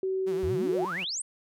sine tone with pitch glide, 379.4 to 367.1 Hz, F#4 to F#4, +43 to -14 cents, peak -26 dBFS, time 0.03-0.85 s, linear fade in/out 2 ms, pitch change -57 cents, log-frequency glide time 0.32-0.73 s
sawtooth tone with vibrato, 177.8 Hz, F3, 31 cents sharp, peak -34 dBFS, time 0.26-1.05 s, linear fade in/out 20 ms, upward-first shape sine, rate 8.5 Hz, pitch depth 140 cents each way
sine exponential sweep, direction up, 67.2 to 9100 Hz, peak -30 dBFS, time 0.43-1.22 s, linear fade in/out 5 ms
effects none

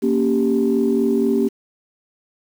sine chord, G diminished, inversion first, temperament equal, 233.1 / 277.2 / 392 Hz, Bb3 / Db4 / G4, 0 / 0 / 0 cents, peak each -18 / -20 / -18 dBFS, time 0.02-1.49 s, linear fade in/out 20 ms, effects tanh soft clip ceiling -7 dBFS + 7-bit

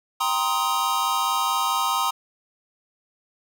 square chord, C minor seventh, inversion second, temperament just, 784.9 / 941.9 / 1046.5 / 1255.8 Hz, G5 / Bb5 / C6 / Eb6, +2 / +18 / 0 / +16 cents, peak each -31 / -27 / -27 / -26 dBFS, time 0.2-2.11 s, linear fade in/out 10 ms, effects none

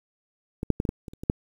clicks, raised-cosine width 3 ms, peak -16 / -6 / -12 / -16 / -12 / -24 / -30 / -22 / -7 dBFS, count 9, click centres 0.631 / 0.703 / 0.801 / 0.852 / 0.891 / 1.082 / 1.135 / 1.235 / 1.299 s, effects 8-bit

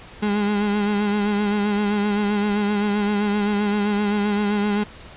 35% pulse tone with vibrato, 206.2 Hz, G#3, 12 cents flat, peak -17 dBFS, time 0.22-4.84 s, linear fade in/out 10 ms, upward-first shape sine, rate 7.7 Hz, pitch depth 38 cents each way, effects pink hiss -42 dBFS RMS until 5.16 s + resampled to 8000 Hz

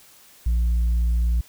triangle tone with tanh clipping, 58.27 Hz, A#1, in tune, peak -18 dBFS, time 0.46-1.41 s, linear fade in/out 5 ms, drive 7 dB, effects white hiss -51 dBFS RMS until 1.48 s

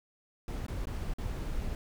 brown noise with dropouts, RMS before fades -35 dBFS, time 0.48-1.75 s, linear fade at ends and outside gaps 1 ms, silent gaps 0.665-0.682 / 0.855-0.871 / 1.137-1.184 s, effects none

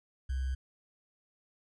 sine tone with sample-and-hold, 65.41 Hz, C2, in tune, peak -30 dBFS, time 0.29-0.55 s, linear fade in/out 10 ms, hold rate 1575 Hz, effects resampled to 22050 Hz

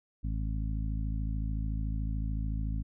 harmonic tone, 53.7 Hz, A1, 41 cents flat, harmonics 1 / 2 / 3 / 4 / 5, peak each -31 / -37 / -41 / -43 / -45 dBFS, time 0.23-2.83 s, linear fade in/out 20 ms, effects none

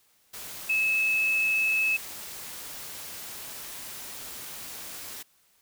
sine tone in noise, 2596 Hz, E7, 27 cents flat, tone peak -22 dBFS, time 0.69-1.97 s, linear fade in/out 10 ms, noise white, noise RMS -40 dBFS, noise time 0.33-5.23 s, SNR +15 dB, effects white hiss -65 dBFS RMS until 5.61 s

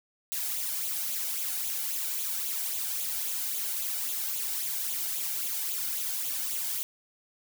blue noise with flanger, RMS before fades -32 dBFS, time 0.32-6.83 s, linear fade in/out 0 ms, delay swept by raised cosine 0.28 to 1.38 ms, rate 3.7 Hz, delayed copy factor +0.6, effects none

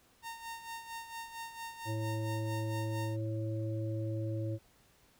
sawtooth tone with tremolo, 918 Hz, A#5, 27 cents flat, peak -36 dBFS, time 0.22-3.17 s, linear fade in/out 50 ms, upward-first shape sine, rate 4.4 Hz, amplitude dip 65%
harmonic tone, 110 Hz, A2, in tune, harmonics 1 / 3 / 5, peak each -34 / -40 / -43 dBFS, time 1.85-4.59 s, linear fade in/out 50 ms
effects pink hiss -66 dBFS RMS until 5.19 s

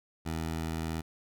15% pulse tone, 80.8 Hz, E2, 34 cents flat, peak -26 dBFS, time 0.25-1.02 s, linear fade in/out 20 ms, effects none

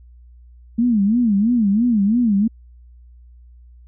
sine tone with vibrato, 220 Hz, A3, in tune, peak -13 dBFS, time 0.78-2.48 s, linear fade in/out 10 ms, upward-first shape sine, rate 3 Hz, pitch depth 200 cents each way, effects added 60 Hz sine -42 dBFS peak until 3.87 s

